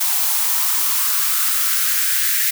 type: noise with high-pass filter sweep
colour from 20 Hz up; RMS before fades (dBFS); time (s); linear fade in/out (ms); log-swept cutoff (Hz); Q
blue; -18; 0-2.51; 10; 790 to 1800; 3.4
effects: none